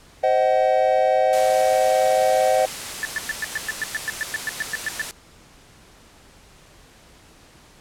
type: chord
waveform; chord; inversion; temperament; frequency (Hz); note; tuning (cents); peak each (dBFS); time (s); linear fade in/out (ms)
triangle; C diminished; none; just; 523.3 / 627.9 / 753.5; C5 / Eb5 / Gb5; 0 / +16 / +31; -18; 0.23-2.66; 10
type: noise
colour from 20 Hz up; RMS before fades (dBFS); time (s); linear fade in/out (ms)
white; -31; 1.33-5.11; 0
type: tone bursts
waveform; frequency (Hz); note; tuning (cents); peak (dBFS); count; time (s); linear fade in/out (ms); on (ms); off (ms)
sine; 1758; A6; -2; -21; 16; 3.03-5.016; 0; 21; 110
effects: pink hiss -50 dBFS RMS until 7.8 s + low-pass 10000 Hz 12 dB/octave